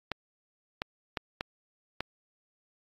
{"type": "clicks", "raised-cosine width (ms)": 0.3, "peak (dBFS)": -15, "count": 5, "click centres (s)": [0.117, 0.819, 1.172, 1.409, 2.006], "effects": ["AAC 32 kbps"]}